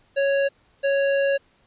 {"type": "tone pair in turn", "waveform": "square", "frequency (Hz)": [554.4, 554.4], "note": ["C#5", "C#5"], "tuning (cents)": [0, 0], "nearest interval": "unison", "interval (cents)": 0, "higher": "neither", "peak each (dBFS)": -19, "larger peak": "neither", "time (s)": [[0.16, 0.49], [0.83, 1.38]], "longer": "second", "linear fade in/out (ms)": 20, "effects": ["pink hiss -61 dBFS RMS until 1.66 s", "resampled to 8000 Hz"]}